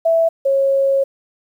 sine tone pair in turn, 659.3 / 546 Hz, E5 / C#5, 0 / -26 cents, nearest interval minor third, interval 326 cents, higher first, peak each -11 / -12 dBFS, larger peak first, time 0.05-0.29 / 0.45-1.04 s, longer second, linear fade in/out 10 ms, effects 8-bit

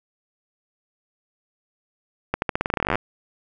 accelerating click train, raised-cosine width 0.5 ms, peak -6 dBFS, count 20, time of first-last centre 2.34-2.956 s, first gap 81 ms, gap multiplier 0.88, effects none

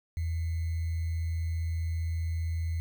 sine tone with sample-and-hold, 82.41 Hz, E2, in tune, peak -28 dBFS, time 0.17-2.8 s, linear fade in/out 0 ms, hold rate 2100 Hz, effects none

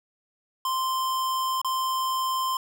square tone with dropouts, 1043 Hz, C6, 6 cents flat, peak -25 dBFS, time 0.65-2.57 s, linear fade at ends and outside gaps 2 ms, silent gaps 1.616-1.646 s, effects none

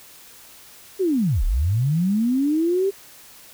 sine linear two-way sweep, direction down then up, 400.1 to 30.87 to 400.1 Hz, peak -17 dBFS, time 0.99-2.91 s, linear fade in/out 20 ms, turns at 1.44 s, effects white hiss -46 dBFS RMS until 3.53 s

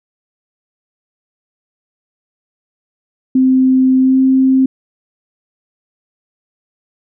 sine tone with pitch glide, 260.1 to 263.3 Hz, C4 to C4, -10 to +11 cents, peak -7 dBFS, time 3.35-4.66 s, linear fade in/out 5 ms, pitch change +21 cents, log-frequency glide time 3.99-4.19 s, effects none

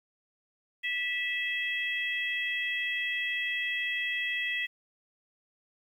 harmonic tone, 654 Hz, E5, 14 cents flat, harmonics 3 / 4 / 5, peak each -31 / -34 / -37 dBFS, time 0.83-4.67 s, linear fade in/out 20 ms, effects 10-bit

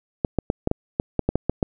clicks, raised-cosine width 2 ms, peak -6 dBFS, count 11, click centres 0.248 / 0.387 / 0.501 / 0.674 / 0.714 / 0.999 / 1.193 / 1.29 / 1.356 / 1.496 / 1.628 s, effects none

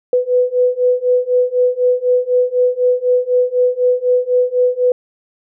sine beating tone pair, 495.7 / 499.7 Hz, B4 / B4, +6 / +20 cents, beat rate 4 Hz, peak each -15 / -14 dBFS, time 0.13-4.92 s, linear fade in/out 2 ms, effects none

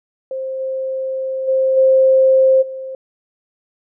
sine tone with level steps, 527 Hz, C5, 12 cents sharp, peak -21 / -19 / -12 / -8 / -25 dBFS, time 0.31-2.95 s, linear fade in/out 2 ms, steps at 0.59 / 1.47 / 1.76 / 2.61 s, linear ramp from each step 20 ms, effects none

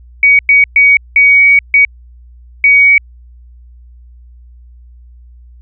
sine tone bursts at uneven times, 2251 Hz, C#7, 26 cents sharp, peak -3 dBFS, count 6, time 0.23-0.39 / 0.49-0.64 / 0.76-0.97 / 1.16-1.59 / 1.74-1.85 / 2.64-2.98 s, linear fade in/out 2 ms, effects added 60 Hz sine -35 dBFS peak until 5.61 s

